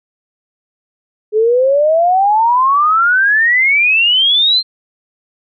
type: exponential sweep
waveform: sine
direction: up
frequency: 419.1 to 4200 Hz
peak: -8 dBFS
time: 1.32-4.63 s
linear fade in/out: 50 ms
effects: none